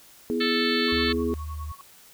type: chord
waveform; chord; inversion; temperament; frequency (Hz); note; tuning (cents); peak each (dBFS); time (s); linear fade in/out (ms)
sine; E major; second; equal with one note detuned; 246.9 / 329.6 / 417.7; B3 / E4 / G#4; 0 / 0 / +10; -27 / -30 / -27; 0.3-1.34; 0
type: harmonic tone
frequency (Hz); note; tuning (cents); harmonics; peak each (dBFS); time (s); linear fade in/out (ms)
440; A4; 0; 3 / 4 / 5 / 6 / 7 / 8 / 9 / 10; -33 / -30 / -33 / -35 / -34 / -32 / -34 / -31; 0.4-1.13; 10
type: tone with tremolo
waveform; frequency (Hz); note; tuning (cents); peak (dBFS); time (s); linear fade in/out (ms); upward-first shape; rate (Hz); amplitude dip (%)
sine; 1108.7; C#6; 0; -37; 0.88-1.81; 0; sine; 9.8; 95
type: tone with vibrato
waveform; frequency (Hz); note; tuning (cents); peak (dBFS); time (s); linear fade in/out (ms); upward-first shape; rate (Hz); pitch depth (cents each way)
sine; 76.3; D#2; -33; -31; 0.92-1.72; 5; square; 3.9; 10
effects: white hiss -52 dBFS RMS until 2.13 s